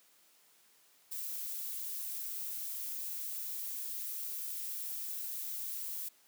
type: noise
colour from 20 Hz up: violet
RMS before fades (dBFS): -40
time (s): 1.11-6.09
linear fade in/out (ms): 10
effects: white hiss -66 dBFS RMS until 6.27 s + high-pass 200 Hz 12 dB/octave